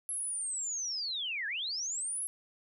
sine linear two-way sweep, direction down then up, 11160 to 1600 to 11160 Hz, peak -33 dBFS, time 0.09-2.27 s, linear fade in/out 0 ms, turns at 1.47 s, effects none

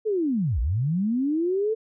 sine linear two-way sweep, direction down then up, 450.5 to 52.1 to 450.5 Hz, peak -21 dBFS, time 0.05-1.75 s, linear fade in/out 20 ms, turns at 0.6 s, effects none

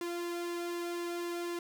sawtooth tone with flanger, 346 Hz, F4, 16 cents flat, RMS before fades -37 dBFS, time 0.01-1.59 s, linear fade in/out 2 ms, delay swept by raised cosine 1.3 to 1.88 ms, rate 4 Hz, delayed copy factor -0.6, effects none

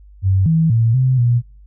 sine tone with pitch steps, 95.5 / 161.9 / 114.3 / 129.6 / 120.1 Hz, G2 / E3 / A#2 / C3 / B2, -45 / -31 / -34 / -16 / -48 cents, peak -11 dBFS, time 0.22-1.42 s, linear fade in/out 50 ms, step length 240 ms, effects noise-tail reverb RT60 0.4 s tail -24 dB re dry + added 50 Hz sine -40 dBFS peak until 1.66 s

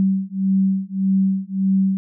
sine beating tone pair, 191.4 / 193.1 Hz, G3 / G3, -41 / -26 cents, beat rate 1.7 Hz, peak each -19 dBFS, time 0-1.97 s, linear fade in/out 0 ms, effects none

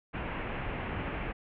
pink low-pass noise, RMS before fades -36 dBFS, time 0.13-1.33 s, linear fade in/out 20 ms, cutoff 2800 Hz, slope 48 dB/octave, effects none

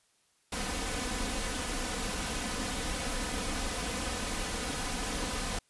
pink noise with comb filter, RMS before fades -34 dBFS, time 0.52-5.59 s, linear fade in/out 5 ms, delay 4 ms, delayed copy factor +0.6, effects white hiss -70 dBFS RMS until 5.69 s + resampled to 24000 Hz

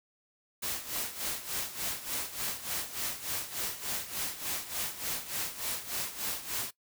white noise with tremolo, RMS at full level -33 dBFS, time 0.62-6.71 s, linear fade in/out 10 ms, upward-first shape sine, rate 3.4 Hz, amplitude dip 75%, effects noise-tail reverb RT60 0.1 s tail -19 dB re dry

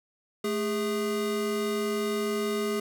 square tone pair together, 217.2 / 410 Hz, A3 / G#4, -22 / -22 cents, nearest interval major seventh, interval 1100 cents, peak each -32 / -29 dBFS, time 0.44-2.8 s, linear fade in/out 5 ms, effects none

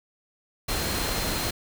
sine tone in noise, 4170 Hz, C8, 7 cents flat, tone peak -36 dBFS, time 0.68-1.51 s, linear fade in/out 10 ms, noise pink, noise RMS -28 dBFS, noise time 0.68-1.51 s, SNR -11 dB, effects none

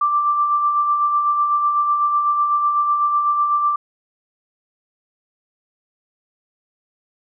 sine tone with tremolo, 1176 Hz, D6, 2 cents sharp, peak -13 dBFS, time 0.01-3.76 s, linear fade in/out 5 ms, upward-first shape sine, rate 8 Hz, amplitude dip 40%, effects none

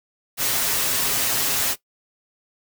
white noise with comb filter, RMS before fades -22 dBFS, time 0.37-1.76 s, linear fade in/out 50 ms, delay 7.4 ms, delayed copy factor +0.6, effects noise-tail reverb RT60 0.1 s tail -17 dB re dry

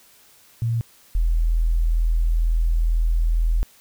sine tone pair in turn, 115.5 / 41.08 Hz, A#2 / E1, -16 / -5 cents, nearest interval octave + tritone, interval 1789 cents, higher first, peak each -19 / -16 dBFS, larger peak second, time 0.62-0.81 / 1.15-3.63 s, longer second, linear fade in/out 0 ms, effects white hiss -53 dBFS RMS until 3.8 s

